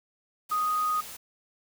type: tone in noise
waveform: sine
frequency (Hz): 1244.5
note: D#6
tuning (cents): 0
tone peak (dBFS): -24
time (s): 0.51-1.01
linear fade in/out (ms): 10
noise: white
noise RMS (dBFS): -42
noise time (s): 0.49-1.17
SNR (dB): +15
effects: none